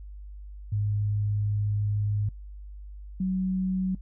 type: tone pair in turn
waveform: sine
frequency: 103.7 / 187.08 Hz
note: G#2 / F#3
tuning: -2 / +19 cents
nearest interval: minor seventh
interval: 1021 cents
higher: second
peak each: -24 dBFS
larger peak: neither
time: 0.72-2.29 / 3.2-3.95 s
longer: first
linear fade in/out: 5 ms
effects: noise-tail reverb RT60 0.1 s tail -22 dB re dry + added 50 Hz sine -39 dBFS peak until 4.01 s